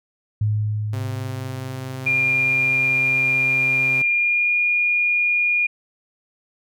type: tone with exponential decay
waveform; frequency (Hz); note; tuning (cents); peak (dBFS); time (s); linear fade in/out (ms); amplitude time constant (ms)
sine; 106.1; G#2; +38; -16; 0.41-3.45; 5; 660
type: tone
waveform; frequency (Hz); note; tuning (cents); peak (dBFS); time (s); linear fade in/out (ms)
sawtooth; 130.81; C3; 0; -25; 0.93-4.02; 5
type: tone with pitch glide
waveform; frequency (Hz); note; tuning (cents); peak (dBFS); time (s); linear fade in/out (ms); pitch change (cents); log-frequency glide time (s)
sine; 2403 to 2430; D7 to D#7; +39 to -42; -16; 2.06-5.67; 10; +19; 4.02-4.53
effects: none

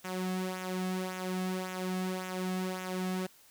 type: tone with flanger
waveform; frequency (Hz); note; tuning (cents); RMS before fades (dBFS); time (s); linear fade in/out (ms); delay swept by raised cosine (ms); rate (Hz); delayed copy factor
sawtooth; 185; F#3; 0; -35; 0.04-3.27; 10; 0.21 to 2.11; 1.8; -0.6
effects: white hiss -60 dBFS RMS until 3.5 s

